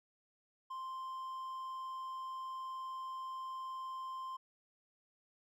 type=tone; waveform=triangle; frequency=1046.5 Hz; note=C6; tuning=in tune; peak=-39 dBFS; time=0.7-4.37 s; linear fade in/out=10 ms; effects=none